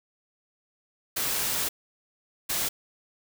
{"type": "noise bursts at uneven times", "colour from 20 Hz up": "white", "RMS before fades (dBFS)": -28, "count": 2, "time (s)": [[1.16, 1.69], [2.49, 2.69]], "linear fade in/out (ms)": 10, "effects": []}